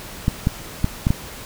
clicks, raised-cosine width 5 ms, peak -4 dBFS, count 5, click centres 0.281 / 0.471 / 0.844 / 1.069 / 1.105 s, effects pink hiss -36 dBFS RMS until 1.45 s

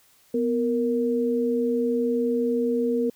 sine tone pair together, 247 / 466.2 Hz, B3 / A#4, 0 / 0 cents, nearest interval major seventh, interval 1100 cents, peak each -24 / -23 dBFS, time 0.34-3.1 s, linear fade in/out 5 ms, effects white hiss -59 dBFS RMS until 3.15 s

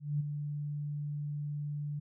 sine tone with ADSR envelope, 146.83 Hz, D3, in tune, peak -27 dBFS, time 0-2 s, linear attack 200 ms, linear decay 15 ms, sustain -7 dB, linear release 14 ms, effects none

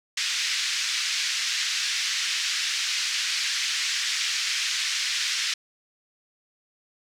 white band-pass noise, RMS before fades -27 dBFS, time 0.17-5.54 s, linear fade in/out 5 ms, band 1700 to 5900 Hz, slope 24 dB/octave, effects none

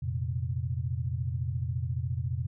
sine chord, F suspended fourth, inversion none, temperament equal, 87.31 / 116.54 / 130.81 Hz, F2 / Bb2 / C3, 0 / 0 / 0 cents, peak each -33 dBFS, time 0.02-2.47 s, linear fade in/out 10 ms, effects none

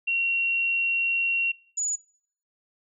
sine tone pair in turn, 2741 / 6907 Hz, F7 / A8, -33 / -33 cents, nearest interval octave + major third, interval 1600 cents, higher second, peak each -22 / -24 dBFS, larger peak first, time 0.07-1.52 / 1.77-1.96 s, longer first, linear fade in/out 10 ms, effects noise-tail reverb RT60 0.6 s tail -23 dB re dry

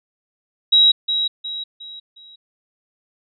sine tone with echo, 3848 Hz, B7, 46 cents flat, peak -9 dBFS, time 0.72-0.92 s, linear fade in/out 10 ms, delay 360 ms, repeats 4, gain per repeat -8 dB, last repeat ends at 2.36 s, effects none

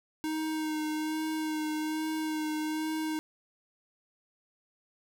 square tone with vibrato, 311.1 Hz, D#4, in tune, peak -31 dBFS, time 0.24-3.19 s, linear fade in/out 0 ms, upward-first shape sine, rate 1.2 Hz, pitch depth 18 cents each way, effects none

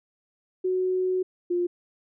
sine tone pair in turn, 370 / 352.1 Hz, F#4 / F4, 0 / +14 cents, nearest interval minor second, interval 86 cents, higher first, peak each -22 dBFS, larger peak neither, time 0.64-1.23 / 1.5-1.67 s, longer first, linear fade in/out 10 ms, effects none

